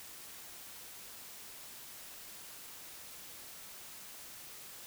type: silence
effects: white hiss -50 dBFS RMS until 4.86 s